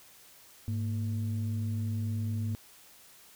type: tone pair together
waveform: sine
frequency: 103.8 / 230.1 Hz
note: G#2 / A#3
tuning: 0 / -22 cents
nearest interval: octave + major second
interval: 1378 cents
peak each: -29 / -36 dBFS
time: 0.68-2.55 s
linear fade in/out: 0 ms
effects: tanh soft clip ceiling -24 dBFS + white hiss -56 dBFS RMS until 3.35 s